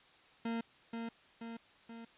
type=tone with echo; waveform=40% pulse; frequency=230 Hz; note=A#3; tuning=23 cents flat; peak=-34 dBFS; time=0.45-0.61 s; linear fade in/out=5 ms; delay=480 ms; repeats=3; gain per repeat=-4 dB; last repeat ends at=2.05 s; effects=white hiss -63 dBFS RMS until 2.17 s + resampled to 8000 Hz